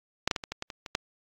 clicks, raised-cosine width 0.2 ms, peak -7 / -6 / -13 / -19 / -16 / -16 / -21 / -21 / -8 dBFS, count 9, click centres 0.276 / 0.312 / 0.362 / 0.438 / 0.52 / 0.624 / 0.702 / 0.862 / 0.951 s, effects AAC 64 kbps

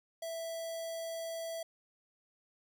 square tone with notch filter, 659.3 Hz, E5, in tune, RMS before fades -40 dBFS, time 0.22-1.63 s, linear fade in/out 5 ms, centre 1500 Hz, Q 0.69, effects none

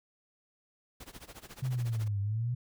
pink noise with tremolo, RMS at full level -46 dBFS, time 1-2.08 s, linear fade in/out 5 ms, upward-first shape sine, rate 14 Hz, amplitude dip 90%
sine linear two-way sweep, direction down then up, 132.2 to 98.4 to 125.2 Hz, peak -29 dBFS, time 1.62-2.55 s, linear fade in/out 10 ms, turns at 2.2 s
effects none

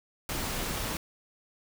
pink noise, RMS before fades -33 dBFS, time 0.29-0.97 s, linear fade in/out 2 ms, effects none

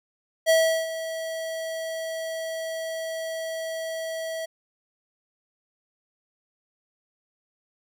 square tone with ADSR envelope, 649 Hz, E5, 27 cents flat, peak -16 dBFS, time 0.46-4.46 s, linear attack 36 ms, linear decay 370 ms, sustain -14 dB, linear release 12 ms, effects none

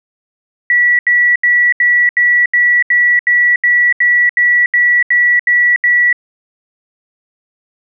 sine tone bursts, 1945 Hz, B6, 27 cents flat, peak -7 dBFS, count 15, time 0.7-6.128 s, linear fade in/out 2 ms, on 290 ms, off 77 ms, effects none

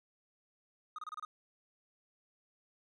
triangle tone bursts, 1244.5 Hz, D#6, in tune, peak -38 dBFS, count 6, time 0.96-1.25 s, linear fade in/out 2 ms, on 25 ms, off 28 ms, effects resampled to 24000 Hz

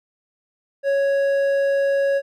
sine tone with hard clipping, 554.4 Hz, C#5, in tune, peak -18 dBFS, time 0.83-2.22 s, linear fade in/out 50 ms, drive 6 dB, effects none

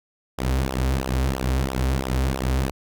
sawtooth tone with flanger, 65.41 Hz, C2, in tune, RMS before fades -23 dBFS, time 0.38-2.71 s, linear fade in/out 5 ms, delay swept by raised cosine 0.44 to 6.14 ms, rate 3 Hz, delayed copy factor -0.75, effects none

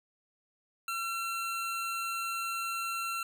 25% pulse tone, 1355 Hz, E6, 47 cents sharp, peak -29 dBFS, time 0.88-3.23 s, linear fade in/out 2 ms, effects none

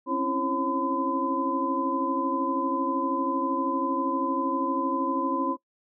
sine tone cluster, 267.1 / 279.8 / 332.8 / 542 / 1014 Hz, C4 / C#4 / E4 / C#5 / B5, +36 / +16 / +17 / -39 / +45 cents, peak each -30 / -33 / -31 / -33 / -28 dBFS, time 0.06-5.57 s, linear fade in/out 50 ms, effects noise-tail reverb RT60 0.1 s tail -20 dB re dry

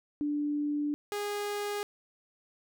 sine / sawtooth tone pair in turn, 293.7 / 411.3 Hz, D4 / G#4, 0 / -17 cents, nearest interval tritone, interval 583 cents, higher second, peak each -28 dBFS, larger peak neither, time 0.21-0.94 / 1.12-1.83 s, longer first, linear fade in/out 0 ms, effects none

